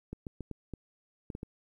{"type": "clicks", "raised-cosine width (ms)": 3, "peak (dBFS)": -26, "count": 8, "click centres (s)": [0.13, 0.268, 0.407, 0.513, 0.737, 1.302, 1.351, 1.431], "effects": ["11-bit"]}